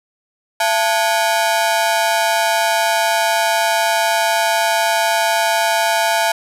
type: ring-modulated tone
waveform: sawtooth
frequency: 780 Hz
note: G5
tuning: 9 cents flat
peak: -7 dBFS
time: 0.6-6.32 s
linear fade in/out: 5 ms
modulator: 104 Hz
effects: resampled to 32000 Hz + 7-bit